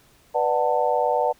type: chord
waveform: sine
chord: B minor seventh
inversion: none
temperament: just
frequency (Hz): 493.9 / 592.7 / 740.8 / 889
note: B4 / D5 / F#5 / A5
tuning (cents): 0 / +16 / +2 / +18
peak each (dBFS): -24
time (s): 0.34-1.33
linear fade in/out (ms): 20
effects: pink hiss -57 dBFS RMS until 1.39 s